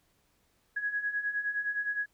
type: beating tone pair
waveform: sine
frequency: 1661.2 / 1670.9 Hz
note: G#6 / G#6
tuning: 0 / +10 cents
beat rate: 9.7 Hz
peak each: -36 / -31 dBFS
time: 0.76-2.06 s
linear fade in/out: 10 ms
effects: pink hiss -71 dBFS RMS until 2.13 s